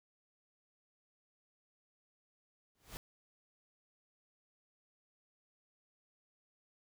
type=noise with exponential growth; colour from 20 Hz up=pink; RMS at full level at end=-43 dBFS; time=2.75-2.97 s; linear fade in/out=0 ms; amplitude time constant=46 ms; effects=none